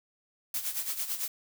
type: noise with tremolo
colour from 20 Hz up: blue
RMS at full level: -31 dBFS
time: 0.54-1.28 s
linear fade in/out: 2 ms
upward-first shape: sine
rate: 9 Hz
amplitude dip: 70%
effects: none